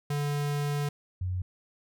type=tone pair in turn; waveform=square / sine; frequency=145.1 / 91.41 Hz; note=D3 / F#2; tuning=-21 / -20 cents; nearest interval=minor sixth; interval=799 cents; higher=first; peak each=-28 dBFS; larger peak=neither; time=0.1-0.89 / 1.21-1.42 s; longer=first; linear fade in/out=5 ms; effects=none